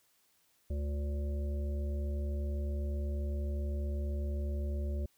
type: harmonic tone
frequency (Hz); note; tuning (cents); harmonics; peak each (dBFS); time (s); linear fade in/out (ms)
72.2; D2; -29; 1 / 3 / 5 / 7 / 8; -32 / -45 / -47 / -56 / -48; 0.7-5.06; 5
effects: white hiss -71 dBFS RMS until 5.17 s